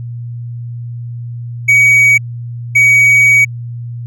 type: tone bursts at uneven times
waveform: triangle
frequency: 2259 Hz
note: C#7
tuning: 32 cents sharp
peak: -3 dBFS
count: 2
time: 1.68-2.18 / 2.75-3.45 s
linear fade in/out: 10 ms
effects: added 119 Hz sine -21 dBFS peak until 4.06 s